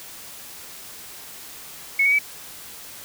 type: tone with pitch steps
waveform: sine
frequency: 2201 / 2246 / 2292 Hz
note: C#7 / C#7 / D7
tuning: -13 / +22 / -43 cents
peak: -15 dBFS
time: 1.99-2.188 s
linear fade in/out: 5 ms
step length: 66 ms
effects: white hiss -40 dBFS RMS until 3.04 s